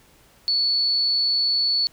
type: tone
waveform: sine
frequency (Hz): 4435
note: C#8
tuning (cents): 0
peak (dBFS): -18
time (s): 0.48-1.87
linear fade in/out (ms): 0
effects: pink hiss -55 dBFS RMS until 1.92 s